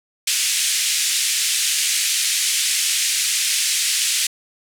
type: band-pass noise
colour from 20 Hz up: white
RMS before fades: -20 dBFS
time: 0.27-4.27 s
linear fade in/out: 5 ms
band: 2100 to 9600 Hz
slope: 24 dB/octave
effects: none